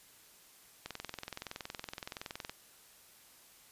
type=click train; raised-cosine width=0.2 ms; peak=-23 dBFS; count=36; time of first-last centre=0.86-2.496 s; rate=21.4 Hz; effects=white hiss -60 dBFS RMS until 3.71 s + resampled to 32000 Hz